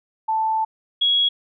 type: tone pair in turn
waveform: sine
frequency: 881 / 3326 Hz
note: A5 / G#7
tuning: +2 / +2 cents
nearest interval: octave + major seventh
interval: 2300 cents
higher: second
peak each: -18 / -15 dBFS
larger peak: second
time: 0.28-0.65 / 1.01-1.29 s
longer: first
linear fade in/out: 10 ms
effects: none